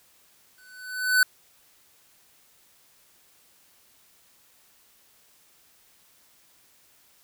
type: tone with exponential growth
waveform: square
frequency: 1503 Hz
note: F#6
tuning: 27 cents sharp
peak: -15 dBFS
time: 0.58-1.23 s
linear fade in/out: 2 ms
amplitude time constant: 140 ms
effects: white hiss -60 dBFS RMS until 7.23 s